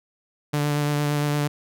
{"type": "tone with vibrato", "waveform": "sawtooth", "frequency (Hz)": 146.83, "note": "D3", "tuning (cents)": 0, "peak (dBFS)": -17, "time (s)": [0.53, 1.48], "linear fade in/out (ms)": 10, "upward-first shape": "sine", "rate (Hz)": 8.7, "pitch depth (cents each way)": 15, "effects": []}